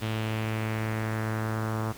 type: tone with low-pass filter sweep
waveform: sawtooth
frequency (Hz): 110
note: A2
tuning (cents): 0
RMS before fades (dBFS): -30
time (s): 0.01-1.93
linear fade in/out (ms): 20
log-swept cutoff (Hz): 3300 to 1200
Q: 2.2
effects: pink hiss -46 dBFS RMS until 1.97 s